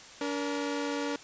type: tone pair together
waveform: sawtooth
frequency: 287.2 / 470.9 Hz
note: D4 / A#4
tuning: -39 / +18 cents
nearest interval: major sixth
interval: 857 cents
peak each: -28 / -31 dBFS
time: 0.21-1.16 s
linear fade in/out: 2 ms
effects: white hiss -49 dBFS RMS until 1.23 s + resampled to 16000 Hz